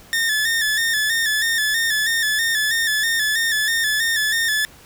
sawtooth tone with vibrato, 1776 Hz, A6, 16 cents sharp, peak -14 dBFS, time 0.13-4.65 s, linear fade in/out 0 ms, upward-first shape square, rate 3.1 Hz, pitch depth 50 cents each way, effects pink hiss -46 dBFS RMS until 4.85 s

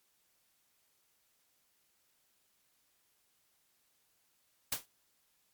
white noise with exponential decay, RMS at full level -29 dBFS, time 4.72-4.86 s, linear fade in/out 5 ms, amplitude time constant 29 ms, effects white hiss -74 dBFS RMS until 5.53 s + MP3 96 kbps

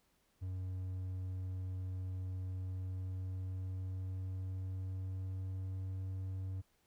triangle tone with pitch glide, 92.8 to 94.42 Hz, F#2 to F#2, +6 to +36 cents, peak -36 dBFS, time 0.41-6.62 s, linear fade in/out 20 ms, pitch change +30 cents, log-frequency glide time 2.48-6.02 s, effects pink hiss -75 dBFS RMS until 6.86 s

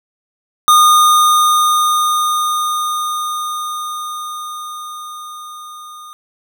square tone with level ramp, 1225 Hz, D#6, 27 cents flat, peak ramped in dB -6 to -33 dBFS, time 0.68-6.13 s, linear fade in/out 0 ms, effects none

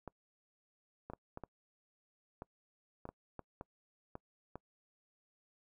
clicks, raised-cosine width 1 ms, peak -30 dBFS, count 12, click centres 0.077 / 1.1 / 1.135 / 1.374 / 1.437 / 2.421 / 3.054 / 3.09 / 3.393 / 3.611 / 4.154 / 4.556 s, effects noise-tail reverb RT60 0.1 s tail -26 dB re dry

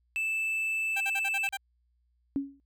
triangle tone, 2637 Hz, E7, in tune, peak -26 dBFS, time 0.16-1.49 s, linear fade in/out 0 ms
15% pulse tone bursts, 787 Hz, G5, 7 cents sharp, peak -25 dBFS, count 7, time 0.96-1.572 s, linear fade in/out 10 ms, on 48 ms, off 46 ms
sine tone with exponential decay, 277.3 Hz, C#4, 1 cent sharp, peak -23 dBFS, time 2.36-2.6 s, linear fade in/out 0 ms, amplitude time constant 52 ms
effects added 60 Hz sine -68 dBFS peak until 2.65 s

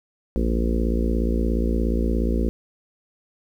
harmonic tone, 57 Hz, A#1, 38 cents flat, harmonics 1 / 3 / 4 / 5 / 6 / 7 / 8 / 9, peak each -21 / -30 / -26 / -32 / -30 / -33 / -33 / -35 dBFS, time 0.36-2.49 s, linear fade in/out 0 ms, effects 9-bit

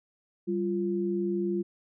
sine tone pair together, 195 / 347.5 Hz, G3 / F4, -9 / -9 cents, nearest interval minor seventh, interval 1000 cents, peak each -30 / -28 dBFS, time 0.47-1.63 s, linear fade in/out 20 ms, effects none

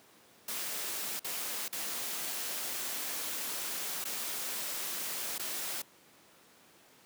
white noise with dropouts, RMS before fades -37 dBFS, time 0.48-5.82 s, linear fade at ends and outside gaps 5 ms, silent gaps 1.195-1.244 / 1.682-1.726 / 4.042-4.051 / 5.382-5.394 s, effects pink hiss -60 dBFS RMS until 7.05 s + high-pass 200 Hz 12 dB/octave

